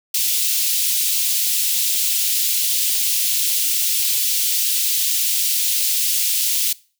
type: high-pass noise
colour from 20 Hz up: white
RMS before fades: -19 dBFS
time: 0.14-6.73 s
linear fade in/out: 5 ms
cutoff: 2800 Hz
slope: 24 dB/octave
effects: noise-tail reverb RT60 0.4 s tail -22 dB re dry